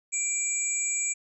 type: tone cluster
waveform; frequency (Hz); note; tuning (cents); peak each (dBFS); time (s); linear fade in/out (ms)
sine; 2354 / 6820 / 7700; D7 / G#8 / B8; +3 / +45 / -45; -32 / -32 / -28; 0.12-1.14; 20
effects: none